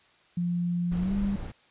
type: tone with pitch glide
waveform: sine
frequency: 174.5 to 199.29 Hz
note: F3 to G3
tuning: -1 to +29 cents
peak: -25 dBFS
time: 0.37-1.36 s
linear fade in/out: 5 ms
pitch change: +230 cents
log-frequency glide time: 0.97-1.14 s
type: noise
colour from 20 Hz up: brown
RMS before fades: -35 dBFS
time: 0.91-1.52 s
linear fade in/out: 10 ms
effects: white hiss -61 dBFS RMS until 1.7 s + resampled to 8000 Hz